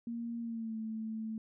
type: tone with pitch glide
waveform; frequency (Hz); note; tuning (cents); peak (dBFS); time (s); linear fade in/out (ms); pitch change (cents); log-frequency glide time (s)
sine; 233.6 to 220.6; A#3 to A3; +4 to +5; -36; 0.07-1.38; 2; -99; 0.4-0.77
effects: none